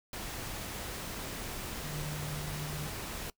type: tone in noise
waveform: sine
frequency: 150 Hz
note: D3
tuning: 37 cents sharp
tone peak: -38 dBFS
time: 1.84-2.87 s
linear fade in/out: 2 ms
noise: pink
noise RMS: -40 dBFS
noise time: 0.13-3.3 s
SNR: -1 dB
effects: noise-tail reverb RT60 0.1 s tail -22 dB re dry